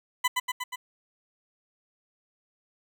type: tone with echo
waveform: 20% pulse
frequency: 1001 Hz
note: B5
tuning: 23 cents sharp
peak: -16 dBFS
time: 0.24-0.28 s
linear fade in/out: 10 ms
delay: 120 ms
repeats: 4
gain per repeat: -3 dB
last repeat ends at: 0.76 s
effects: none